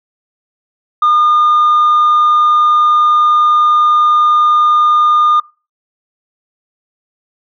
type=tone; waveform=sine; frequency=1215 Hz; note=D#6; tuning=42 cents flat; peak=-5 dBFS; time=1.02-5.4 s; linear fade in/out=5 ms; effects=noise-tail reverb RT60 0.3 s tail -21 dB re dry + tanh soft clip ceiling -5 dBFS